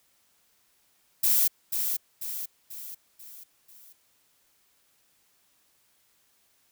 violet noise with echo, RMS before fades -22 dBFS, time 1.23-1.48 s, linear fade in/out 10 ms, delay 490 ms, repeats 5, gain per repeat -6 dB, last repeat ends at 3.93 s, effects white hiss -67 dBFS RMS until 6.71 s

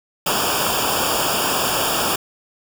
pink noise with comb filter, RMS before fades -20 dBFS, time 0.26-2.16 s, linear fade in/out 5 ms, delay 0.49 ms, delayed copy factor -1, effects none

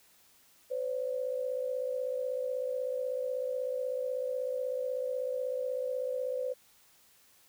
sine tone pair together, 510 / 566.2 Hz, C5 / C#5, -44 / +37 cents, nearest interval major second, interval 181 cents, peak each -32 / -37 dBFS, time 0.7-6.54 s, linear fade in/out 20 ms, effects white hiss -63 dBFS RMS until 7.48 s

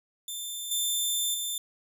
15% pulse tone with level steps, 3555 Hz, A7, 17 cents sharp, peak -27 / -19 / -23 dBFS, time 0.28-1.58 s, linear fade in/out 2 ms, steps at 0.71 / 1.34 s, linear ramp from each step 5 ms, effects none

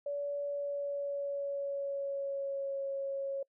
sine tone with pitch glide, 572 to 549.3 Hz, D5 to C#5, -46 to -16 cents, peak -33 dBFS, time 0.06-3.43 s, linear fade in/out 5 ms, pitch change -70 cents, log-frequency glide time 0.44-2.85 s, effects noise-tail reverb RT60 0.1 s tail -26 dB re dry

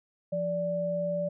sine tone pair together, 172.82 / 584 Hz, F3 / D5, -18 / -10 cents, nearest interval octave + major sixth, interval 2108 cents, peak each -34 / -28 dBFS, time 0.32-1.29 s, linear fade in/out 10 ms, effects none

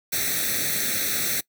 white noise with comb filter, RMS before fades -25 dBFS, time 0.12-1.41 s, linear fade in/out 10 ms, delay 0.5 ms, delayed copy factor +0.9, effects noise-tail reverb RT60 0.1 s tail -22 dB re dry + high-pass 100 Hz 12 dB/octave

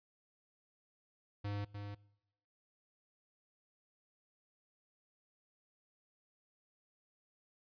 square tone with echo, 102.1 Hz, G#2, 29 cents flat, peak -38 dBFS, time 1.44-1.65 s, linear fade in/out 10 ms, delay 300 ms, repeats 1, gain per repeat -6 dB, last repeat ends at 1.95 s, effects noise-tail reverb RT60 0.9 s tail -23 dB re dry + resampled to 11025 Hz

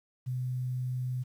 sine tone with quantisation, 126.6 Hz, B2, 43 cents sharp, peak -30 dBFS, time 0.26-1.24 s, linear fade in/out 20 ms, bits 10, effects none

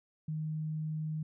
sine tone, 155.56 Hz, D#3, in tune, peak -33 dBFS, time 0.28-1.23 s, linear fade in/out 5 ms, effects none

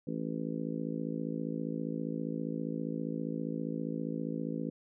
harmonic tone, 55 Hz, A1, in tune, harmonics 3 / 4 / 5 / 6 / 7 / 8 / 9, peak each -39 / -38 / -38 / -45 / -45 / -48 / -44 dBFS, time 0.07-4.7 s, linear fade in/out 5 ms, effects none

